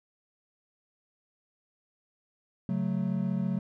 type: chord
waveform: triangle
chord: F# minor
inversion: second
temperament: equal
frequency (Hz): 138.59 / 185 / 220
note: C#3 / F#3 / A3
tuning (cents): 0 / 0 / 0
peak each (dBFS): -32 / -27 / -31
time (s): 2.69-3.59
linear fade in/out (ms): 2
effects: none